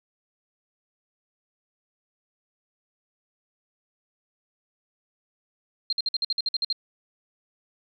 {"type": "tone bursts", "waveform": "sine", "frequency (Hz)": 4186, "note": "C8", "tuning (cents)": 0, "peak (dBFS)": -22, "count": 11, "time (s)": [5.9, 6.727], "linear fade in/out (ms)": 2, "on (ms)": 27, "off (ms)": 53, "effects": []}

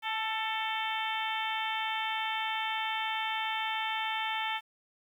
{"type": "harmonic tone with a mistuned harmonic", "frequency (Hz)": 443.3, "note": "A4", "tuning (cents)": 13, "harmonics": [2, 3, 4, 5, 6, 7, 8], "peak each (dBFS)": [-34, -40, -39, -38, -41, -39, -42], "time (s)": [0.02, 4.61], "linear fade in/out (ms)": 50, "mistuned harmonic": 2, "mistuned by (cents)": -20, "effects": ["10-bit"]}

